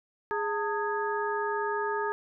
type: harmonic tone with a mistuned harmonic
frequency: 415.3 Hz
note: G#4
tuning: in tune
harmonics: 1 / 2 / 3 / 4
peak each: -31 / -32 / -35 / -35 dBFS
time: 0.31-2.12 s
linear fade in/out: 0 ms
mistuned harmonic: 2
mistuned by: +140 cents
effects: none